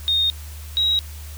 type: tone pair in turn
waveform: sine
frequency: 3694 / 3831 Hz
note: A#7 / A#7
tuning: -16 / +47 cents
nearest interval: minor second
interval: 63 cents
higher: second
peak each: -16 dBFS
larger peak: neither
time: 0.08-0.3 / 0.77-0.99 s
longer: neither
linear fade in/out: 0 ms
effects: added 75 Hz sine -33 dBFS peak until 1.37 s + white hiss -43 dBFS RMS until 1.37 s